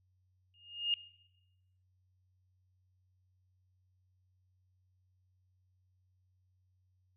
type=tone with exponential growth; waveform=sine; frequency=2839 Hz; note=F7; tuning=28 cents sharp; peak=-26 dBFS; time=0.54-0.94 s; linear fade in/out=1 ms; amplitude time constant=85 ms; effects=noise-tail reverb RT60 0.9 s tail -18 dB re dry + added 92 Hz sine -70 dBFS peak until 7.16 s